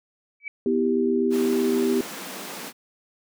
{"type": "tone with exponential growth", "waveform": "sine", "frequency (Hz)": 2290, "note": "D7", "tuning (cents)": -44, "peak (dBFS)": -26, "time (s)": [0.4, 0.48], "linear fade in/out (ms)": 2, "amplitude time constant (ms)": 17}
{"type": "chord", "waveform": "sine", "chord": "E minor", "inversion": "second", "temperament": "equal with one note detuned", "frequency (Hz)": [246.9, 324.2, 392], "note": ["B3", "E4", "G4"], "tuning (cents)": [0, -29, 0], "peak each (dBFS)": [-23, -27, -22], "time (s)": [0.66, 2.01], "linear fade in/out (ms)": 2}
{"type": "high-pass noise", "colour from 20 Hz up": "pink", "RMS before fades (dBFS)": -36, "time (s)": [1.3, 2.73], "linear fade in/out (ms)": 50, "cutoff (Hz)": 180, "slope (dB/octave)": 48}
{"effects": []}